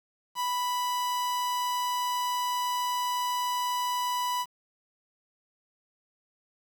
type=tone; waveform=45% pulse; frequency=987.8 Hz; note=B5; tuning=in tune; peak=-27 dBFS; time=0.35-4.46 s; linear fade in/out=50 ms; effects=9-bit